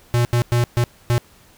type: tone bursts at uneven times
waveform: square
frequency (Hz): 120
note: B2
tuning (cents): -49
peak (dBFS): -15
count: 5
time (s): 0.14-0.25 / 0.33-0.42 / 0.52-0.64 / 0.77-0.84 / 1.1-1.18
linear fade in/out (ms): 0
effects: pink hiss -51 dBFS RMS until 1.57 s